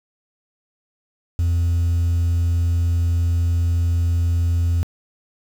sine tone, 85.4 Hz, F2, 38 cents flat, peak -13 dBFS, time 1.39-4.83 s, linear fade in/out 0 ms, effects tanh soft clip ceiling -15 dBFS + 7-bit

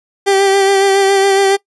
30% pulse tone with vibrato, 392 Hz, G4, in tune, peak -6 dBFS, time 0.26-1.57 s, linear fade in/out 20 ms, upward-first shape sine, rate 7.2 Hz, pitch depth 26 cents each way, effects noise-tail reverb RT60 0.1 s tail -22 dB re dry + resampled to 24000 Hz

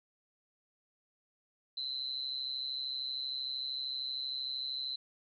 sine tone with amplitude modulation, 4039 Hz, B7, 38 cents sharp, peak -31 dBFS, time 1.77-4.96 s, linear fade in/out 5 ms, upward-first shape sine, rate 133 Hz, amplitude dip 95%, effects none

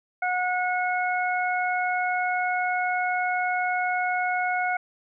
harmonic tone, 728 Hz, F#5, 28 cents flat, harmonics 1 / 2 / 3, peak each -25 / -28 / -30 dBFS, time 0.22-4.77 s, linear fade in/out 5 ms, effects none

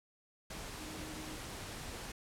sine tone in noise, 311.1 Hz, D#4, in tune, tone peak -48 dBFS, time 0.78-1.36 s, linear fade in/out 5 ms, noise pink, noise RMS -45 dBFS, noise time 0.5-2.12 s, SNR -6 dB, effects low-pass 11000 Hz 12 dB/octave

